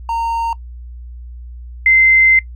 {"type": "tone pair in turn", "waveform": ["triangle", "sine"], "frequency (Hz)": [921, 2074], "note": ["A#5", "C7"], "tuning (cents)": [-21, -16], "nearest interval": "octave + major second", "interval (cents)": 1405, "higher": "second", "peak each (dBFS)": [-14, -7], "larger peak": "second", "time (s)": [[0.09, 0.53], [1.86, 2.39]], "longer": "second", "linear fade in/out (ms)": 2, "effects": ["noise-tail reverb RT60 0.1 s tail -21 dB re dry", "added 60 Hz sine -29 dBFS peak until 2.55 s"]}